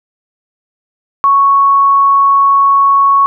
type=tone; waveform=sine; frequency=1108.7 Hz; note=C#6; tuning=in tune; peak=-5 dBFS; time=1.24-3.26 s; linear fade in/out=0 ms; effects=none